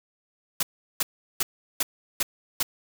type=noise bursts; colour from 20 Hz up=white; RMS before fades=-24 dBFS; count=6; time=0.6-2.63 s; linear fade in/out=5 ms; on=30 ms; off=370 ms; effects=none